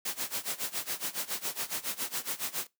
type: noise with tremolo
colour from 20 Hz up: white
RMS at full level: -32 dBFS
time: 0.05-2.67 s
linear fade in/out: 5 ms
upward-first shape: sine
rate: 7.2 Hz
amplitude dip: 90%
effects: noise-tail reverb RT60 0.2 s tail -22 dB re dry + high-pass 150 Hz 12 dB/octave